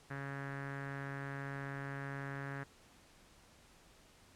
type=tone with low-pass filter; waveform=sawtooth; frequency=138.59 Hz; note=C#3; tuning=in tune; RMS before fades=-43 dBFS; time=0.1-2.64 s; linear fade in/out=10 ms; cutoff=1700 Hz; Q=4.8; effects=pink hiss -63 dBFS RMS until 4.35 s + low-pass 10000 Hz 12 dB/octave